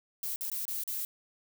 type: noise with dropouts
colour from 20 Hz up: violet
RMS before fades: -35 dBFS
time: 0.23-1.05 s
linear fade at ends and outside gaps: 1 ms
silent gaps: 0.36-0.409 / 0.5-0.516 / 0.653-0.68 / 0.837-0.877 s
effects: none